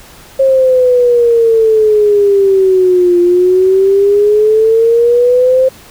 sine exponential two-way sweep, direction down then up, 540 to 348.7 to 526 Hz, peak -5 dBFS, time 0.39-5.69 s, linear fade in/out 10 ms, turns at 3.2 s, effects pink hiss -37 dBFS RMS until 5.9 s

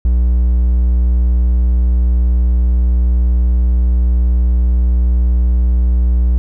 triangle tone, 60.5 Hz, B1, 35 cents flat, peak -7 dBFS, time 0.05-6.38 s, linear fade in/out 0 ms, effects none

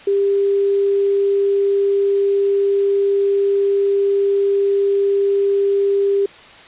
sine tone, 398 Hz, G4, 26 cents sharp, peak -13 dBFS, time 0.07-6.26 s, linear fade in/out 5 ms, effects white hiss -41 dBFS RMS until 6.67 s + resampled to 8000 Hz

